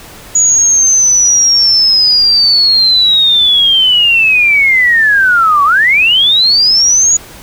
sine linear two-way sweep, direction down then up, 6840 to 1108.7 to 6840 Hz, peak -5 dBFS, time 0.35-7.17 s, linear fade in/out 5 ms, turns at 5.64 s, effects pink hiss -33 dBFS RMS until 7.42 s

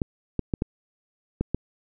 clicks, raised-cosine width 3 ms, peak -11 dBFS, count 6, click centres 0.018 / 0.393 / 0.538 / 0.621 / 1.41 / 1.546 s, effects none

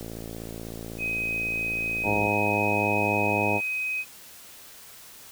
click train, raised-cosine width 2 ms, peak -24 dBFS, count 128, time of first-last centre 0.01-2.27 s, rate 56.2 Hz
sine tone, 2520 Hz, D#7, 21 cents sharp, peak -26 dBFS, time 0.98-4.05 s, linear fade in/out 50 ms
harmonic tone, 103.7 Hz, G#2, 2 cents flat, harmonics 1 / 2 / 3 / 4 / 5 / 6 / 7 / 8 / 9, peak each -32 / -32 / -32 / -32 / -32 / -32 / -32 / -32 / -32 dBFS, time 2.03-3.61 s, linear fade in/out 50 ms
effects white hiss -47 dBFS RMS until 5.31 s

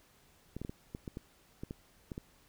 clicks, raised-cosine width 3 ms, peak -27 dBFS, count 11, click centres 0.566 / 0.616 / 0.649 / 0.695 / 0.949 / 1.078 / 1.171 / 1.635 / 1.709 / 2.118 / 2.179 s, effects pink hiss -65 dBFS RMS until 2.48 s

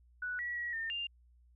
sine tone with pitch steps, 1478 / 1931 / 1916 / 1814 / 2798 Hz, F#6 / B6 / A#6 / A#6 / F7, -2 / -39 / +47 / -48 / +3 cents, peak -35 dBFS, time 0.22-1.07 s, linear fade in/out 5 ms, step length 170 ms, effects added 60 Hz sine -61 dBFS peak until 1.55 s

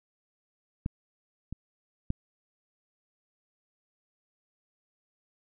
clicks, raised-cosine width 5 ms, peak -18 / -24 / -16 dBFS, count 3, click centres 0.861 / 1.526 / 2.104 s, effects none

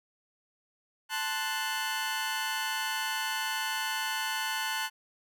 20% pulse chord, F# diminished, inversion first, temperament equal, 880 / 1046.5 / 1480 Hz, A5 / C6 / F#6, 0 / 0 / 0 cents, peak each -29 / -33 / -29 dBFS, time 1.09-4.9 s, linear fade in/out 50 ms, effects none

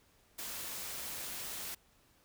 white noise, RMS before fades -42 dBFS, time 0.38-1.75 s, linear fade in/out 10 ms, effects pink hiss -68 dBFS RMS until 2.24 s

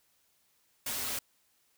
white noise with comb filter, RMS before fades -35 dBFS, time 0.86-1.19 s, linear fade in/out 5 ms, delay 5.9 ms, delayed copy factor -0.65, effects white hiss -71 dBFS RMS until 1.77 s

